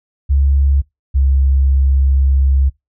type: tone pair in turn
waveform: sine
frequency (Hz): 69.3 / 67.68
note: C#2 / C#2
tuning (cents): 0 / -41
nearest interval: unison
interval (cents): 41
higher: first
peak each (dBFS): -9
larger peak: neither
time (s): 0.29-0.82 / 1.14-2.7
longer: second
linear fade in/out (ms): 20
effects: noise-tail reverb RT60 0.2 s tail -25 dB re dry